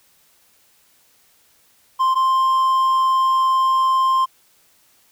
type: tone pair in turn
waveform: triangle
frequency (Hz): 1046.5 / 1050.4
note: C6 / C6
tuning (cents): 0 / +6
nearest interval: unison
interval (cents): 6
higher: second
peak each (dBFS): -12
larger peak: neither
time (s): 1.99-2.15 / 2.15-4.26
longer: second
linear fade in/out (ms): 20
effects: white hiss -57 dBFS RMS until 5.11 s